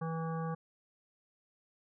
harmonic tone, 163 Hz, E3, 19 cents flat, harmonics 1 / 3 / 5 / 7 / 9 / 10, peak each -35 / -42 / -44 / -44 / -54 / -55 dBFS, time 0.01-0.55 s, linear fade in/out 10 ms, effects none

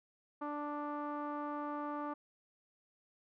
sawtooth tone with low-pass filter, 293.7 Hz, D4, in tune, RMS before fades -40 dBFS, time 0.41-2.14 s, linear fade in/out 10 ms, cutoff 1100 Hz, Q 4.2, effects none

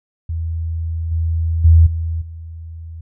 sine tone with level steps, 82 Hz, E2, 9 cents flat, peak -19 / -15 / -5 / -18 / -29 dBFS, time 0.29-3.01 s, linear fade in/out 5 ms, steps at 1.11 / 1.64 / 1.86 / 2.21 s, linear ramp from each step 10 ms, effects none

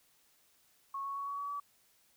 sine tone with pitch steps, 1100 / 1108.9 / 1117.9 / 1127 / 1136.2 / 1145.4 Hz, C#6 / C#6 / C#6 / C#6 / C#6 / D6, -14 / 0 / +14 / +28 / +42 / -44 cents, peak -36 dBFS, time 0.94-1.6 s, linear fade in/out 5 ms, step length 110 ms, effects white hiss -69 dBFS RMS until 2.16 s

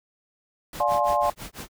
pink noise with tremolo, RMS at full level -36 dBFS, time 0.73-1.69 s, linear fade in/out 2 ms, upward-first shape sine, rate 6 Hz, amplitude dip 100%
sine chord, D half-diminished seventh, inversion none, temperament just, 587.3 / 704.8 / 845.8 / 1057.2 Hz, D5 / F5 / Ab5 / C6, 0 / +16 / +31 / +18 cents, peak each -25 dBFS, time 0.8-1.3 s, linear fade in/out 2 ms
effects none

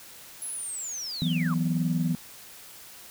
sine linear sweep, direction down, 11090 to 1005 Hz, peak -32 dBFS, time 0.42-1.54 s, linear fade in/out 0 ms
sine chord, E suspended second, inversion none, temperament equal, 164.81 / 185 / 246.9 Hz, E3 / F#3 / B3, 0 / 0 / 0 cents, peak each -25 / -29 / -29 dBFS, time 1.22-2.15 s, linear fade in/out 0 ms
effects tanh soft clip ceiling -15 dBFS + white hiss -47 dBFS RMS until 3.1 s

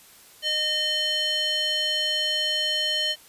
square tone with band-pass filter, 612 Hz, D#5, 29 cents flat, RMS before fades -25 dBFS, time 0.42-3.16 s, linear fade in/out 50 ms, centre 3500 Hz, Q 5.4, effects white hiss -51 dBFS RMS until 3.28 s + resampled to 32000 Hz

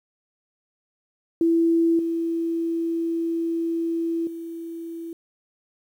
sine tone with level steps, 332.5 Hz, E4, 15 cents sharp, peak -16 / -22 / -31 dBFS, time 1.41-5.13 s, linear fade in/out 2 ms, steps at 1.99 / 4.27 s, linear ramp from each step 2 ms, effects 9-bit

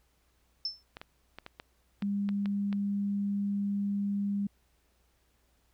sine tone with exponential decay, 5300 Hz, E8, 9 cents sharp, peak -27 dBFS, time 0.65-0.83 s, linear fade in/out 2 ms, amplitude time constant 37 ms
clicks, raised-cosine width 0.3 ms, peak -26 dBFS, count 9, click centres 0.969 / 1.015 / 1.386 / 1.464 / 1.599 / 2.023 / 2.29 / 2.458 / 2.728 s
sine tone, 201.2 Hz, G3, 45 cents sharp, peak -28 dBFS, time 2.02-4.47 s, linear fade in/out 5 ms
effects added 60 Hz sine -70 dBFS peak until 5.73 s + pink hiss -72 dBFS RMS until 5.73 s

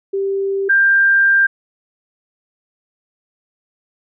sine tone pair in turn, 392 / 1589 Hz, G4 / G6, 0 / +23 cents, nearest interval 2 octaves, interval 2423 cents, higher second, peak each -16 / -9 dBFS, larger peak second, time 0.13-0.69 / 0.69-1.47 s, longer second, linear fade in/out 10 ms, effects none

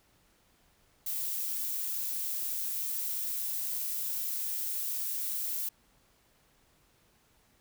violet noise, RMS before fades -34 dBFS, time 1.06-5.69 s, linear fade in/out 5 ms, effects pink hiss -67 dBFS RMS until 7.6 s

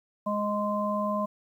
harmonic tone, 207.7 Hz, G#3, in tune, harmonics 1 / 3 / 5, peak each -30 / -30 / -30 dBFS, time 0.26-1.26 s, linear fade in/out 10 ms, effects 10-bit

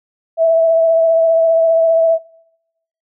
sine tone with vibrato, 656 Hz, E5, 9 cents flat, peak -8 dBFS, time 0.37-2.19 s, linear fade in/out 50 ms, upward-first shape triangle, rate 15 Hz, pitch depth 20 cents each way, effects noise-tail reverb RT60 0.9 s tail -25 dB re dry

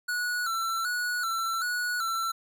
square tone with vibrato, 1402 Hz, F6, 6 cents sharp, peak -28 dBFS, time 0.08-2.32 s, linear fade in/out 10 ms, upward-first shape square, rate 1.3 Hz, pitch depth 74 cents each way, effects none

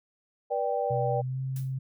sine chord, G major, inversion first, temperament equal with one note detuned, 484.6 / 587.3 / 784 Hz, B4 / D5 / G5, -33 / 0 / 0 cents, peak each -30 / -30 / -30 dBFS, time 0.5-1.22 s, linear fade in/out 20 ms
sine tone with pitch glide, 126.7 to 132.23 Hz, B2 to C3, +45 to +19 cents, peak -29 dBFS, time 0.9-1.79 s, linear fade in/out 10 ms, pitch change +74 cents, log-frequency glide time 1.21-1.4 s
blue noise with exponential decay, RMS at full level -41 dBFS, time 1.56-1.75 s, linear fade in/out 2 ms, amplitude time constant 40 ms
effects none

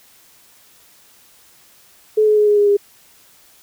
sine tone with pitch steps, 430 / 425.1 / 420.2 / 415.4 / 410.6 / 405.9 Hz, A4 / G#4 / G#4 / G#4 / G#4 / G#4, -40 / +40 / +20 / 0 / -20 / -40 cents, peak -10 dBFS, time 2.17-2.77 s, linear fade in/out 10 ms, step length 100 ms, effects white hiss -50 dBFS RMS until 3.62 s

